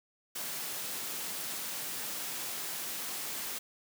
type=high-pass noise; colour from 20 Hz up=white; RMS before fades=-38 dBFS; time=0.35-3.59 s; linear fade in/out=10 ms; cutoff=130 Hz; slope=24 dB/octave; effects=none